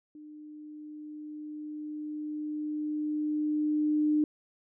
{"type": "tone with level ramp", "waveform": "sine", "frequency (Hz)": 302, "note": "D4", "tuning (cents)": 48, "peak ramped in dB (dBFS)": [-45, -22], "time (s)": [0.15, 4.24], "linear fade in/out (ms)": 2, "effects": []}